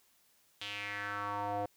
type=tone with band-pass filter sweep; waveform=square; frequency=102.3 Hz; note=G#2; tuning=26 cents flat; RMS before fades=-38 dBFS; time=0.61-1.66 s; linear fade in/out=5 ms; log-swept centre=3300 to 620 Hz; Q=3.6; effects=white hiss -69 dBFS RMS until 1.76 s